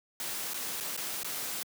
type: noise with dropouts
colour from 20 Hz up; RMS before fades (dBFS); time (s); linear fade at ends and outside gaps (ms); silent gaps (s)
white; -36; 0.2-1.63; 1; 0.535-0.543 / 0.802-0.807 / 0.966-0.975 / 1.232-1.245
effects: high-pass 150 Hz 12 dB/octave